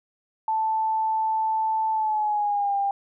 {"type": "tone with pitch glide", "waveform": "sine", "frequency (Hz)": [880, 797.7], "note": ["A5", "G5"], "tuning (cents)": [0, 30], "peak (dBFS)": -21, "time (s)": [0.48, 2.91], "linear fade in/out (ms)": 2, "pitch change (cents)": -170, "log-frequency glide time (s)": [1.92, 2.76], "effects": []}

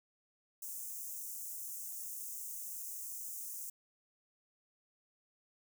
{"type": "high-pass noise", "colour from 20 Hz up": "white", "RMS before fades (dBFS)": -44, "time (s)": [0.62, 3.7], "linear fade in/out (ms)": 5, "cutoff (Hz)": 6200, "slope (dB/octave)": 48, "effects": []}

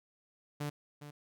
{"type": "tone with echo", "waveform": "sawtooth", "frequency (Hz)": 146.83, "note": "D3", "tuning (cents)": 0, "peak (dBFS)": -31, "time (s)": [0.6, 0.7], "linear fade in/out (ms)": 10, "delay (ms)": 410, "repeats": 1, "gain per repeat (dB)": -11, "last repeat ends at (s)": 1.11, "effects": []}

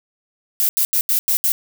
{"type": "noise bursts at uneven times", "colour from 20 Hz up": "violet", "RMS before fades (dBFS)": -17, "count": 6, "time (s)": [[0.6, 0.69], [0.77, 0.85], [0.93, 1.01], [1.09, 1.19], [1.28, 1.37], [1.44, 1.52]], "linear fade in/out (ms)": 0, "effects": []}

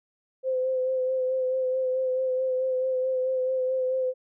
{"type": "tone with vibrato", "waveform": "sine", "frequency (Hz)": 516, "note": "C5", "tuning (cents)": -24, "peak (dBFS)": -23, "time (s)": [0.43, 4.14], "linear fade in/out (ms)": 50, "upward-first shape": "sine", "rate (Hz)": 4.6, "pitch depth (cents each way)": 23, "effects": []}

